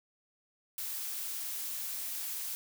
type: noise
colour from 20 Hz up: blue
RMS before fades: -38 dBFS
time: 0.78-2.55 s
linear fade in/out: 0 ms
effects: none